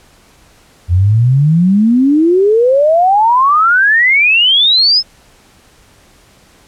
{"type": "exponential sweep", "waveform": "sine", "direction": "up", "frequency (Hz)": [84.2, 5274], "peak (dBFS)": -6, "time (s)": [0.88, 5.03], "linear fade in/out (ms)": 50, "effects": ["pink hiss -46 dBFS RMS until 6.67 s", "low-pass 11000 Hz 12 dB/octave"]}